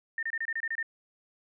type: tone bursts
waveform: sine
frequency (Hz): 1816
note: A#6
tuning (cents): -46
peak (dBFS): -29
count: 9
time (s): 0.18-0.828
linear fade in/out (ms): 2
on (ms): 48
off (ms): 27
effects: none